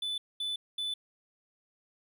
triangle tone bursts, 3495 Hz, A7, 12 cents flat, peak -30 dBFS, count 3, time 0.02-0.94 s, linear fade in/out 5 ms, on 160 ms, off 220 ms, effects none

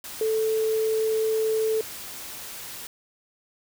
sine tone in noise, 440 Hz, A4, in tune, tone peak -21 dBFS, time 0.21-1.81 s, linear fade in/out 2 ms, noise white, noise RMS -38 dBFS, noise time 0.04-2.87 s, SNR +14 dB, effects none

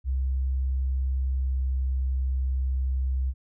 sine tone with pitch glide, 65.6 to 65.22 Hz, C2 to C2, +5 to -5 cents, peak -23 dBFS, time 0.04-3.34 s, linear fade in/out 50 ms, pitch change -10 cents, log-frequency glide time 1.35-1.56 s, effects none

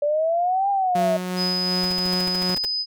sine exponential two-way sweep, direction up then down, 576 to 807 to 638 Hz, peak -18 dBFS, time 0.02-1.17 s, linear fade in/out 5 ms, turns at 0.7 s
sawtooth tone with tremolo, 182.1 Hz, F#3, 27 cents flat, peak -19 dBFS, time 0.95-2.55 s, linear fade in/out 5 ms, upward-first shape sine, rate 2.7 Hz, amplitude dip 35%
sine tone, 5010 Hz, D#8, 11 cents sharp, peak -22 dBFS, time 1.36-2.86 s, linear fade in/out 50 ms
pink noise bursts, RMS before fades -33 dBFS, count 12, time 1.83-2.654 s, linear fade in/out 5 ms, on 21 ms, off 52 ms
effects none

